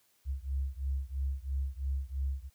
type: beating tone pair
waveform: sine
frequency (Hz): 66.5 / 69.5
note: C2 / C#2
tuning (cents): +29 / +5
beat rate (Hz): 3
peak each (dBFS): -34 / -35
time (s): 0.25-2.5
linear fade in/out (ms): 50
effects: white hiss -70 dBFS RMS until 2.54 s